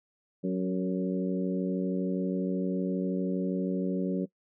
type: harmonic tone with a mistuned harmonic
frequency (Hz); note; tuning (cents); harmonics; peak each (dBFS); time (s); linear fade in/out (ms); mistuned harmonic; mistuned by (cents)
92.6; F#2; +2; 2 / 3 / 4 / 5 / 6; -29 / -33 / -35 / -37 / -39; 0.43-4.26; 20; 4; +27
effects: noise-tail reverb RT60 0.1 s tail -20 dB re dry